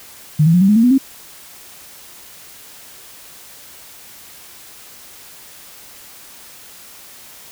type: tone with pitch steps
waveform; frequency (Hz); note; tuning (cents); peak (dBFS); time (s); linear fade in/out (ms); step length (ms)
sine; 151.9 / 164.69 / 178.57 / 193.61 / 209.9 / 227.6 / 246.8 / 267.5; D#3 / E3 / F3 / G3 / G#3 / A#3 / B3 / C4; -41 / -1 / +39 / -21 / +19 / -41 / -1 / +38; -8; 0.39-0.982; 10; 74
effects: white hiss -40 dBFS RMS until 7.51 s